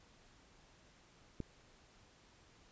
click, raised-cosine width 3 ms, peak -27 dBFS, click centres 1.403 s, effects pink hiss -65 dBFS RMS until 2.71 s + resampled to 16000 Hz

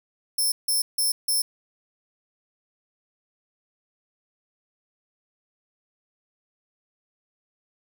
5% pulse tone bursts, 5340 Hz, E8, 22 cents sharp, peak -15 dBFS, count 4, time 0.38-1.42 s, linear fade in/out 5 ms, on 140 ms, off 160 ms, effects none

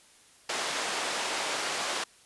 pink band-pass noise, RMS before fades -32 dBFS, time 0.49-2.04 s, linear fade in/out 5 ms, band 560 to 7800 Hz, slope 12 dB/octave, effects white hiss -58 dBFS RMS until 2.25 s + resampled to 24000 Hz

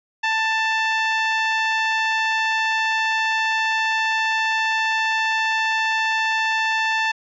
sawtooth tone with band-pass filter, 885 Hz, A5, 10 cents sharp, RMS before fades -21 dBFS, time 0.23-7.12 s, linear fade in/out 10 ms, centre 2100 Hz, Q 1.2, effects resampled to 16000 Hz

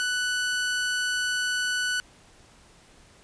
sawtooth tone, 1487 Hz, F#6, 8 cents sharp, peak -21 dBFS, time 0-2 s, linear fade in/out 0 ms, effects pink hiss -55 dBFS RMS until 3.23 s + resampled to 22050 Hz

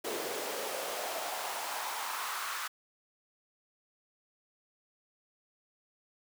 pink noise with high-pass filter sweep, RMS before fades -37 dBFS, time 0.04-2.68 s, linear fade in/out 10 ms, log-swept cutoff 390 to 1300 Hz, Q 2.8, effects none

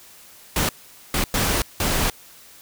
pink noise bursts at uneven times, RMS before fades -21 dBFS, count 4, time 0.56-0.69 / 1.14-1.24 / 1.34-1.62 / 1.8-2.1 s, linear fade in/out 2 ms, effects white hiss -47 dBFS RMS until 2.61 s

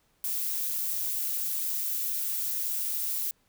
violet noise with amplitude modulation, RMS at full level -29 dBFS, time 0.24-3.31 s, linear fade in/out 2 ms, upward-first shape sine, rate 160 Hz, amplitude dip 35%, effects pink hiss -69 dBFS RMS until 3.48 s

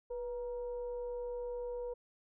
sine tone with frequency modulation, 487.8 Hz, B4, 21 cents flat, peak -37 dBFS, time 0.1-1.94 s, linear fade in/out 10 ms, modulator 453 Hz, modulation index 0.36, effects none

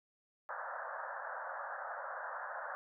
white band-pass noise, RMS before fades -43 dBFS, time 0.49-2.75 s, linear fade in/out 0 ms, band 520 to 1700 Hz, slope 96 dB/octave, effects none

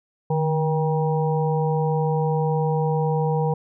harmonic tone with a mistuned harmonic, 158.8 Hz, D#3, 36 cents sharp, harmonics 1 / 3 / 5 / 6, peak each -21 / -24 / -28 / -31 dBFS, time 0.3-3.54 s, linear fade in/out 5 ms, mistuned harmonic 1, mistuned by -64 cents, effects none

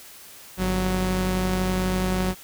sawtooth tone pair together, 49.23 / 185 Hz, G1 / F#3, +8 / 0 cents, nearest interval octave + major seventh, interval 2292 cents, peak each -23 / -19 dBFS, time 0.57-2.35 s, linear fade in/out 50 ms, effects white hiss -45 dBFS RMS until 2.43 s

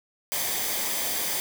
white noise with comb filter, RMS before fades -28 dBFS, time 0.32-1.4 s, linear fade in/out 0 ms, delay 0.73 ms, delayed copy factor -0.5, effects none

